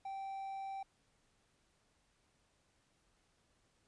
triangle tone, 779 Hz, G5, 11 cents flat, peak -39 dBFS, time 0.05-0.83 s, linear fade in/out 5 ms, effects pink hiss -75 dBFS RMS until 3.87 s + resampled to 22050 Hz

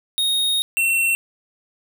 square tone pair in turn, 3729 / 2712 Hz, A#7 / E7, 0 / +49 cents, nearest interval tritone, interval 551 cents, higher first, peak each -18 / -17 dBFS, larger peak second, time 0.18-0.62 / 0.77-1.15 s, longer first, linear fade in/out 0 ms, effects none

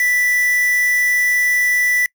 triangle tone with quantisation, 1975.5 Hz, B6, in tune, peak -12 dBFS, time 0-2.06 s, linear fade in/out 2 ms, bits 4, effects noise-tail reverb RT60 0.1 s tail -25 dB re dry

